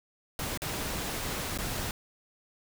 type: noise with dropouts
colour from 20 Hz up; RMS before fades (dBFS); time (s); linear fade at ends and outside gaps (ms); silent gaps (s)
pink; -34; 0.39-1.91; 1; 0.575-0.619 / 1.576-1.586
effects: none